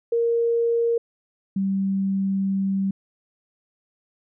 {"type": "tone pair in turn", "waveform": "sine", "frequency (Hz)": [466.2, 194.21], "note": ["A#4", "G3"], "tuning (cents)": [0, -16], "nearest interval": "octave + minor third", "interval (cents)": 1516, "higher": "first", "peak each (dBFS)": [-18, -20], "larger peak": "first", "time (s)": [[0.12, 0.98], [1.56, 2.91]], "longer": "second", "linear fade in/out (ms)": 5, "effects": []}